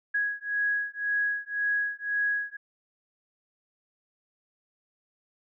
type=beating tone pair; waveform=sine; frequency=1661.2 / 1663.1 Hz; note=G#6 / G#6; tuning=0 / +2 cents; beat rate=1.9 Hz; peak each=-29 dBFS; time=0.14-2.57 s; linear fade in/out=10 ms; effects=none